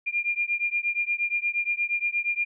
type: beating tone pair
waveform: sine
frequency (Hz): 2400 / 2408.5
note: D7 / D7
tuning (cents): +37 / +43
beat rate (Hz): 8.5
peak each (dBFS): -27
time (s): 0.06-2.45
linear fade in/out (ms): 20
effects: none